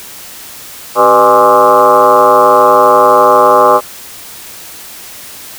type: tone with frequency modulation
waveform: sine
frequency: 830.6 Hz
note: G#5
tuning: in tune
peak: -3 dBFS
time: 0.95-3.81 s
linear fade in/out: 50 ms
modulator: 112 Hz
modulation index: 3.7
effects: white hiss -30 dBFS RMS until 5.58 s